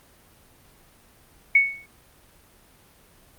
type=tone with exponential decay; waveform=sine; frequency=2217 Hz; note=C#7; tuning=in tune; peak=-10 dBFS; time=1.55-1.86 s; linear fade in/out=5 ms; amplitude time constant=66 ms; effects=pink hiss -55 dBFS RMS until 3.38 s + Opus 32 kbps